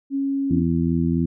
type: tone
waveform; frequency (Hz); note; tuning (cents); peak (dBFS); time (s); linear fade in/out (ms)
sine; 275.1; C#4; -13; -20; 0.1-0.64; 50
type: harmonic tone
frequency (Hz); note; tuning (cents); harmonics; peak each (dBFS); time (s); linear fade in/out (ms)
83.7; E2; +27; 1 / 2 / 3 / 4; -27 / -21 / -22 / -27; 0.5-1.26; 10
effects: none